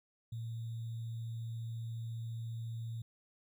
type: tone with sample-and-hold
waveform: sine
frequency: 114.3 Hz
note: A#2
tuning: 34 cents flat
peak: -38 dBFS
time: 0.32-3.02 s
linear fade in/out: 5 ms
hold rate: 3675 Hz
effects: none